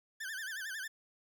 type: tone with vibrato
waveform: 40% pulse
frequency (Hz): 1646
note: G#6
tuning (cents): -16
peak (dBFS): -38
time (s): 0.2-0.88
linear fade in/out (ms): 10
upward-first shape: sine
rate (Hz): 11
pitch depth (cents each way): 160
effects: none